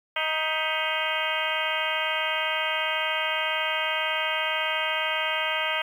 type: harmonic tone with a mistuned harmonic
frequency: 313.9 Hz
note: D#4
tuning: 15 cents sharp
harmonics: 2 / 3 / 4 / 5 / 6 / 7 / 8 / 9 / 10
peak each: -33 / -33 / -33 / -33 / -33 / -33 / -33 / -33 / -33 dBFS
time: 0.16-5.82 s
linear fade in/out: 5 ms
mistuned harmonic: 6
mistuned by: +89 cents
effects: 9-bit